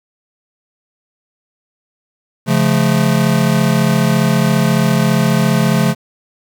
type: chord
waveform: square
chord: Db augmented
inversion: none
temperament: just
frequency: 138.59 / 173.24 / 216.5 Hz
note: Db3 / F3 / A3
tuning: 0 / -14 / -28 cents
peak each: -16 dBFS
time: 2.46-5.95 s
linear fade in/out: 50 ms
effects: 7-bit